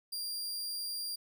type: tone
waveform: sawtooth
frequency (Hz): 4773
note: D8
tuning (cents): +27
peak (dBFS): -33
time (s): 0.12-1.16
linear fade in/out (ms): 10
effects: none